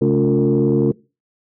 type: tone cluster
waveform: sine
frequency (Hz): 135 / 213.9 / 284.3 / 355.9 / 455.7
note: C#3 / A3 / C#4 / F4 / A#4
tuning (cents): -45 / -49 / +44 / +33 / -39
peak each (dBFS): -18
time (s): 0.01-0.92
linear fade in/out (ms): 10
effects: noise-tail reverb RT60 0.3 s tail -22 dB re dry + tanh soft clip ceiling -6 dBFS